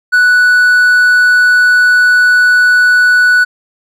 triangle tone, 1480 Hz, F#6, in tune, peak -3 dBFS, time 0.12-3.45 s, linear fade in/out 20 ms, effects none

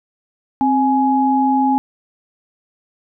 sine tone pair together, 263.6 / 837 Hz, C4 / G#5, +13 / +13 cents, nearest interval octave + minor sixth, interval 2000 cents, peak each -15 dBFS, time 0.61-1.78 s, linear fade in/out 0 ms, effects none

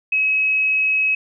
sine tone, 2559 Hz, D#7, 48 cents sharp, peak -15 dBFS, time 0.12-1.15 s, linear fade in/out 5 ms, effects none

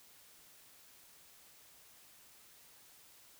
silence, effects white hiss -61 dBFS RMS until 3.39 s

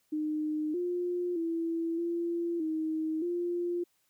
sine tone with pitch steps, 306.2 / 354.2 / 331.4 / 341 / 315.8 / 349 Hz, D#4 / F4 / E4 / F4 / D#4 / F4, -28 / +24 / +9 / -41 / +26 / -1 cents, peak -29 dBFS, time 0.12-3.84 s, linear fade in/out 10 ms, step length 620 ms, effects white hiss -73 dBFS RMS until 4.09 s

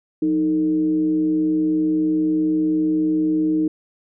sine tone with frequency modulation, 311.5 Hz, D#4, 2 cents sharp, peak -16 dBFS, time 0.22-3.68 s, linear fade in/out 5 ms, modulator 136 Hz, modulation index 0.36, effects none

